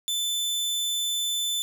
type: tone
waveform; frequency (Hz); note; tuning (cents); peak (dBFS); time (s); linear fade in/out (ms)
sawtooth; 3520; A7; 0; -22; 0.08-1.62; 0
effects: 9-bit